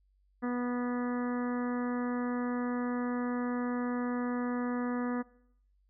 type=harmonic tone; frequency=245 Hz; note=B3; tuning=14 cents flat; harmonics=1 / 2 / 3 / 4 / 5 / 6 / 7 / 8; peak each=-31 / -39 / -44 / -45 / -43 / -50 / -46 / -51 dBFS; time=0.42-5.23 s; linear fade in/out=20 ms; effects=noise-tail reverb RT60 0.7 s tail -21 dB re dry + added 48 Hz sine -66 dBFS peak until 5.89 s